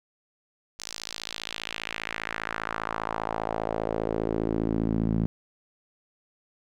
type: tone with band-pass filter sweep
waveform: sawtooth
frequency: 55 Hz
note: A1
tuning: in tune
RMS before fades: -30 dBFS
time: 0.79-5.26 s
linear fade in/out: 0 ms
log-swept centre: 5900 to 190 Hz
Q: 1.9
effects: none